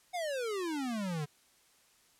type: exponential sweep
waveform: square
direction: down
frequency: 743 to 142 Hz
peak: -34 dBFS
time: 0.13-1.26 s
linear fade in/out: 20 ms
effects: white hiss -66 dBFS RMS until 2.19 s + low-pass 11000 Hz 12 dB/octave